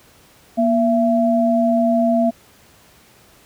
sine tone pair together, 237.8 / 671.7 Hz, A#3 / E5, +35 / +32 cents, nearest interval octave + tritone, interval 1797 cents, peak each -16 dBFS, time 0.57-2.31 s, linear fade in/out 20 ms, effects pink hiss -50 dBFS RMS until 3.45 s + high-pass 60 Hz 12 dB/octave

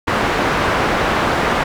white low-pass noise, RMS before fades -17 dBFS, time 0.07-1.64 s, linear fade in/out 10 ms, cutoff 1400 Hz, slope 12 dB/octave, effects none

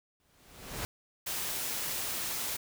pink noise with exponential growth, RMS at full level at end -34 dBFS, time 0.2-0.85 s, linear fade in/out 0 ms, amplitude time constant 140 ms
white noise, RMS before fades -35 dBFS, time 1.26-2.57 s, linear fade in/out 10 ms
effects none

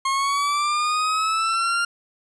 40% pulse linear sweep, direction up, 1073 to 1400 Hz, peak -19 dBFS, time 0.05-1.85 s, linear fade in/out 5 ms, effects resampled to 22050 Hz

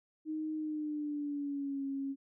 sine tone with pitch glide, 311.1 to 274 Hz, D#4 to C#4, 0 to -20 cents, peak -34 dBFS, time 0.25-2.16 s, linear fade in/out 50 ms, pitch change -220 cents, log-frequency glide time 0.55-1.85 s, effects none

